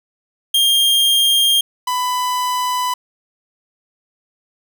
45% pulse tone pair in turn, 3212 / 997.2 Hz, G7 / B5, +41 / +16 cents, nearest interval octave + minor sixth, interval 2025 cents, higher first, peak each -11 / -17 dBFS, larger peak first, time 0.54-1.61 / 1.87-2.94 s, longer neither, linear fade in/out 5 ms, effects none

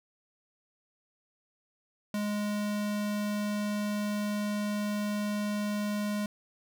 square tone, 207.7 Hz, G#3, in tune, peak -30 dBFS, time 2.14-6.26 s, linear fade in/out 2 ms, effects none

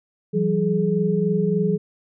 sine tone cluster, 167.2 / 190.6 / 422.8 Hz, E3 / G3 / G#4, +25 / -48 / +31 cents, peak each -22 dBFS, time 0.33-1.78 s, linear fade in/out 20 ms, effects none

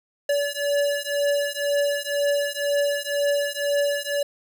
square beating tone pair, 572 / 574 Hz, D5 / D5, -46 / -40 cents, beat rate 2 Hz, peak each -25 dBFS, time 0.29-4.23 s, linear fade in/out 5 ms, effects none

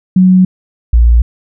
sine tone pair in turn, 185 / 58.27 Hz, F#3 / A#1, 0 / 0 cents, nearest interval octave + minor sixth, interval 2000 cents, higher first, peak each -3 dBFS, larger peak neither, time 0.16-0.45 / 0.93-1.22 s, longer neither, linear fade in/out 5 ms, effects none

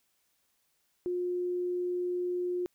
sine tone, 357.1 Hz, F4, 39 cents sharp, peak -29 dBFS, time 1.06-2.66 s, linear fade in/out 0 ms, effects white hiss -74 dBFS RMS until 2.74 s

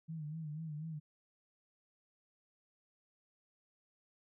sine tone with vibrato, 155.56 Hz, D#3, in tune, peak -40 dBFS, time 0.08-1 s, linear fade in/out 20 ms, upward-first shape sine, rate 4.1 Hz, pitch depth 82 cents each way, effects none

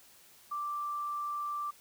sine tone, 1174.7 Hz, D6, in tune, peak -33 dBFS, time 0.51-1.71 s, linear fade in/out 10 ms, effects white hiss -59 dBFS RMS until 1.8 s

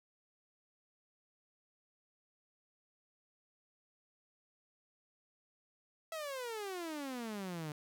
sawtooth exponential sweep, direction down, 661 to 146.83 Hz, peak -36 dBFS, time 6.12-7.72 s, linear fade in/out 2 ms, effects none

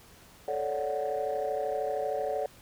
sine chord, D major seventh, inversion second, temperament equal with one note detuned, 438 / 554.4 / 587.3 / 740 Hz, A4 / C#5 / D5 / F#5, -8 / 0 / 0 / 0 cents, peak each -33 dBFS, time 0.48-2.46 s, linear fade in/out 2 ms, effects tanh soft clip ceiling -22 dBFS + pink hiss -55 dBFS RMS until 2.61 s

